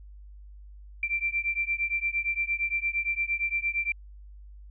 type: beating tone pair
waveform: sine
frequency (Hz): 2349 / 2357.7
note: D7 / D7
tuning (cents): 0 / +6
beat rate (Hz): 8.7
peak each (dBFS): -29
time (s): 1.03-3.92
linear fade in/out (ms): 2
effects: added 50 Hz sine -44 dBFS peak until 4.7 s